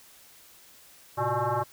sine tone with frequency modulation, 130.81 Hz, C3, in tune, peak -24 dBFS, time 1.17-1.64 s, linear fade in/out 20 ms, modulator 242 Hz, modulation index 4.7, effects white hiss -54 dBFS RMS until 1.72 s

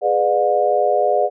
sine chord, G# diminished seventh, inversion none, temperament just, 415.3 / 498.4 / 598 / 717.6 Hz, G#4 / B4 / D5 / F5, 0 / +16 / +31 / +47 cents, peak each -21 / -21 / -18 / -18 dBFS, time 0.01-1.3 s, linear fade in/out 50 ms, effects none

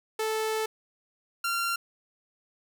sawtooth tone pair in turn, 438 / 1378.6 Hz, A4 / F6, -8 / -23 cents, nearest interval octave + minor sixth, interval 1985 cents, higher second, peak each -23 dBFS, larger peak neither, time 0.19-0.66 / 1.44-1.76 s, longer first, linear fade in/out 5 ms, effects none

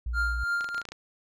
sine tone, 59.1 Hz, A#1, 24 cents sharp, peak -28 dBFS, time 0.06-0.44 s, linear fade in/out 5 ms
triangle tone with tremolo, 1399 Hz, F6, 3 cents sharp, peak -22 dBFS, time 0.13-0.83 s, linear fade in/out 50 ms, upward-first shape triangle, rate 3.1 Hz, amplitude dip 70%
clicks, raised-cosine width 0.2 ms, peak -22 dBFS, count 9, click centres 0.609 / 0.644 / 0.689 / 0.746 / 0.78 / 0.816 / 0.853 / 0.888 / 0.92 s
effects none

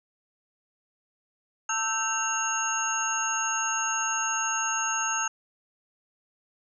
sine tone cluster, 893 / 1314 / 1551 / 2765 / 6540 Hz, A5 / E6 / G6 / F7 / G#8, +25 / -6 / -19 / -18 / -28 cents, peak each -33 / -31 / -33 / -34 / -29 dBFS, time 1.69-5.28 s, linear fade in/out 5 ms, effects none

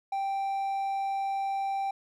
triangle tone, 784 Hz, G5, in tune, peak -26 dBFS, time 0.12-1.91 s, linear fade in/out 5 ms, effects none

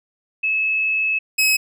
sine / sawtooth tone pair in turn, 2594 / 2558 Hz, E7 / D#7, -28 / +47 cents, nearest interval unison, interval 25 cents, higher first, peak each -17 / -11 dBFS, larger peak second, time 0.43-1.19 / 1.38-1.57 s, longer first, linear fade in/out 10 ms, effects none

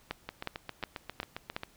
two click trains, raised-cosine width 0.3 ms, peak -17 / -21 dBFS, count 5 / 11, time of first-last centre 0.11-1.565 / 0.29-1.634 s, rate 2.75 / 7.44 Hz, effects pink hiss -62 dBFS RMS until 1.76 s

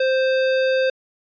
square tone, 523.3 Hz, C5, in tune, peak -17 dBFS, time 0-0.9 s, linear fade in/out 5 ms, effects resampled to 11025 Hz

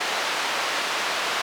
pink band-pass noise, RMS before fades -26 dBFS, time 0-1.42 s, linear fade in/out 10 ms, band 690 to 4500 Hz, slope 12 dB/octave, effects none

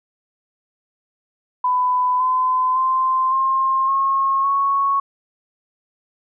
sine tone with pitch steps, 1000 / 1020.4 / 1041.3 / 1062.5 / 1084.2 / 1106.4 Hz, B5 / C6 / C6 / C6 / C#6 / C#6, +21 / -44 / -9 / +26 / -39 / -4 cents, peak -15 dBFS, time 1.64-5 s, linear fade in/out 5 ms, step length 560 ms, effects none

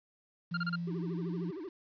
sine tone with pitch glide, 171.2 to 173.59 Hz, F3 to F3, -34 to -10 cents, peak -34 dBFS, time 0.51-1.51 s, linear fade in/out 10 ms, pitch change +24 cents, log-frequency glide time 1.22-1.36 s
45% pulse tone bursts, 1400 Hz, F6, 4 cents sharp, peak -32 dBFS, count 4, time 0.54-0.758 s, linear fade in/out 5 ms, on 32 ms, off 30 ms
triangle tone with vibrato, 347 Hz, F4, 11 cents flat, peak -37 dBFS, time 0.87-1.69 s, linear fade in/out 5 ms, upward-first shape sine, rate 13 Hz, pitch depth 250 cents each way
effects resampled to 11025 Hz + 10-bit

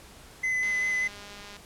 triangle tone with vibrato, 2025 Hz, B6, 43 cents sharp, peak -23 dBFS, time 0.43-1.08 s, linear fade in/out 10 ms, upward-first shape square, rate 5.1 Hz, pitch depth 10 cents each way
click train, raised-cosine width 0.2 ms, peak -28 dBFS, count 192, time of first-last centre 0.63-1.566 s, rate 204 Hz
effects pink hiss -50 dBFS RMS until 1.65 s + low-pass 12000 Hz 12 dB/octave

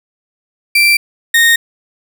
35% pulse tone pair in turn, 2349 / 1851 Hz, D7 / A#6, 0 / -13 cents, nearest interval major third, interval 413 cents, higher first, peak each -5 dBFS, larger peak neither, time 0.75-0.97 / 1.34-1.56 s, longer neither, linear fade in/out 5 ms, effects none

